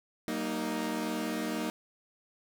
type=chord; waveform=sawtooth; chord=Eb major; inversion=first; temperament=equal with one note detuned; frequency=191.19 / 233.1 / 311.1 Hz; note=G3 / Bb3 / Eb4; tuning=-43 / 0 / 0 cents; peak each=-35 / -31 / -31 dBFS; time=0.28-1.7 s; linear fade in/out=0 ms; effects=none